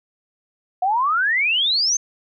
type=exponential sweep; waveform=sine; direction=up; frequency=711 to 6420 Hz; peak=-16 dBFS; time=0.82-1.97 s; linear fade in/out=5 ms; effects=none